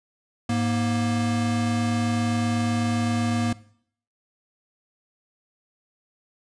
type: tone pair together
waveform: square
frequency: 105.17 / 236.1 Hz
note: G#2 / A#3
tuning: +22 / +22 cents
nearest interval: octave + major second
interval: 1400 cents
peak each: -27 / -24 dBFS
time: 0.49-3.53 s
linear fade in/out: 5 ms
effects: noise-tail reverb RT60 0.6 s tail -19 dB re dry + resampled to 22050 Hz